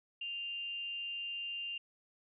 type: tone with amplitude modulation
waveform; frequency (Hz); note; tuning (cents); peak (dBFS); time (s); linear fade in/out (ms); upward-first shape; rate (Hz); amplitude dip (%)
sine; 2794; F7; 0; -36; 0.21-1.78; 5; sine; 296; 35
effects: none